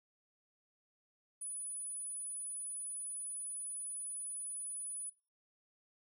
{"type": "tone", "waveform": "sine", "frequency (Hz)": 9910, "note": "D#9", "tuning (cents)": -8, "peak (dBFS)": -38, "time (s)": [1.41, 5.1], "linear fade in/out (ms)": 10, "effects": ["noise-tail reverb RT60 0.3 s tail -21 dB re dry", "tanh soft clip ceiling -37 dBFS"]}